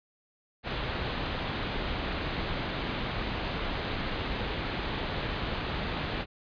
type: low-pass noise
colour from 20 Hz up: pink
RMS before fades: -33 dBFS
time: 0.63-6.26 s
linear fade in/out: 50 ms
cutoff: 4200 Hz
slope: 48 dB/octave
effects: resampled to 11025 Hz